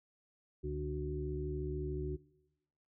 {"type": "harmonic tone with a mistuned harmonic", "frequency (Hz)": 73.9, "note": "D2", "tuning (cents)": 11, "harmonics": [1, 2, 4, 5], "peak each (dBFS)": [-40, -42, -46, -39], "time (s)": [0.63, 2.17], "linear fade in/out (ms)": 20, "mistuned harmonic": 1, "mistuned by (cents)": -70, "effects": ["noise-tail reverb RT60 1.0 s tail -21 dB re dry"]}